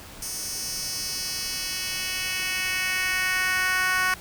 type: tone with high-pass filter sweep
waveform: 10% pulse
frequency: 370 Hz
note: F#4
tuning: in tune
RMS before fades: -27 dBFS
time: 0.22-4.14 s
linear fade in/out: 2 ms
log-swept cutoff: 7000 to 1300 Hz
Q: 1.7
effects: pink hiss -43 dBFS RMS until 4.2 s